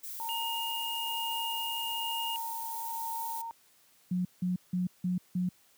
violet noise, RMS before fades -41 dBFS, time 0.03-3.42 s, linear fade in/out 10 ms
sine tone with tremolo, 918 Hz, A#5, 27 cents flat, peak -34 dBFS, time 0.2-3.51 s, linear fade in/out 0 ms, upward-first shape sine, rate 1.1 Hz, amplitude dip 30%
triangle tone, 2845 Hz, F7, 31 cents sharp, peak -33 dBFS, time 0.29-2.36 s, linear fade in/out 0 ms
sine tone bursts, 180.8 Hz, F#3, 40 cents flat, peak -27 dBFS, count 5, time 4.11-5.49 s, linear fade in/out 5 ms, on 140 ms, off 170 ms
effects white hiss -64 dBFS RMS until 5.77 s + high-pass 80 Hz 12 dB/octave

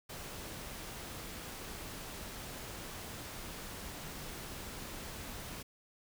pink noise, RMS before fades -45 dBFS, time 0.09-5.63 s, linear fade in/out 10 ms, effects none

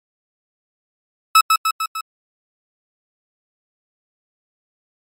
40% pulse tone with echo, 1300 Hz, E6, 24 cents flat, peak -6 dBFS, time 1.35-1.41 s, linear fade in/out 5 ms, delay 150 ms, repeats 4, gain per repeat -4 dB, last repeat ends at 2.01 s, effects MP3 64 kbps

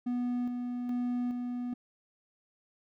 triangle tone with tremolo, 245.1 Hz, B3, 13 cents flat, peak -27 dBFS, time 0.06-1.74 s, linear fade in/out 10 ms, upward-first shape square, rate 1.2 Hz, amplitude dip 35%, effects none

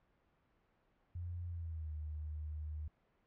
sine tone with pitch glide, 87.31 to 76.45 Hz, F2 to D#2, 0 to -30 cents, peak -40 dBFS, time 1.15-2.88 s, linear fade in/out 5 ms, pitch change -230 cents, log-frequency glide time 1.47-1.93 s, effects pink hiss -75 dBFS RMS until 3.26 s + low-pass 2000 Hz 12 dB/octave

